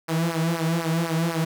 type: tone with flanger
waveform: sawtooth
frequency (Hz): 164.81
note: E3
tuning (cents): 0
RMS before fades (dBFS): -24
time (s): 0.08-1.45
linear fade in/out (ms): 10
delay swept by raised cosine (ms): 0.27 to 3.87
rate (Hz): 4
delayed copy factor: -0.95
effects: none